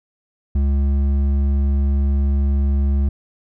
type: tone with hard clipping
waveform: sine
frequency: 69.5 Hz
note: C#2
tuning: 5 cents sharp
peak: -16 dBFS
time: 0.55-3.09 s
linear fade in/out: 5 ms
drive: 7 dB
effects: none